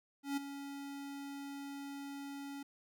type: tone with ADSR envelope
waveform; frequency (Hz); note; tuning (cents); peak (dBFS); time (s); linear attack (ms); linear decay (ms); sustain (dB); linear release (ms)
square; 280; C#4; +18; -33; 0.23-2.63; 140; 13; -11; 6
effects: none